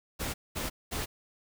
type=noise bursts; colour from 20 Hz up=pink; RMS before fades=-34 dBFS; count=3; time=0.19-1.06 s; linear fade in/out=20 ms; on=150 ms; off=210 ms; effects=none